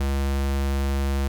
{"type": "tone", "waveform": "square", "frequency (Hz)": 68.8, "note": "C#2", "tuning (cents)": -12, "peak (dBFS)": -22, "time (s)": [0, 1.28], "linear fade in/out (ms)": 5, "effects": []}